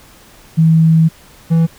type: tone pair in turn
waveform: sine / triangle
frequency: 161.6 / 164.52 Hz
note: E3 / E3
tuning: -34 / -3 cents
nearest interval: unison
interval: 31 cents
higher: second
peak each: -6 dBFS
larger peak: neither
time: 0.57-1.09 / 1.5-1.67 s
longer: first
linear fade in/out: 20 ms
effects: pink hiss -43 dBFS RMS until 1.78 s